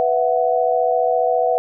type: chord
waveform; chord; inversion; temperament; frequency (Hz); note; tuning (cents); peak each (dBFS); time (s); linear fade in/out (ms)
sine; B suspended fourth; none; equal with one note detuned; 493.9 / 665.4 / 740; B4 / E5 / F#5; 0 / +16 / 0; -19; 0-1.58; 0
effects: none